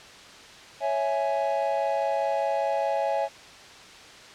triangle chord, C# minor, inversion none, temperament equal with one note detuned, 554.4 / 659.3 / 834.5 Hz, C#5 / E5 / G#5, 0 / 0 / +8 cents, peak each -26 dBFS, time 0.8-3.29 s, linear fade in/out 50 ms, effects white hiss -46 dBFS RMS until 4.34 s + low-pass 5000 Hz 12 dB/octave

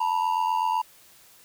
triangle ring-modulated tone, 932.3 Hz, A#5, in tune, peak -17 dBFS, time 0-0.82 s, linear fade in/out 10 ms, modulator 44 Hz, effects white hiss -54 dBFS RMS until 1.44 s

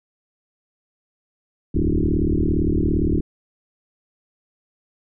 sine tone with frequency modulation, 136.8 Hz, C#3, 23 cents flat, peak -16 dBFS, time 1.74-3.21 s, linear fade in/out 10 ms, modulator 37.5 Hz, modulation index 6, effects none

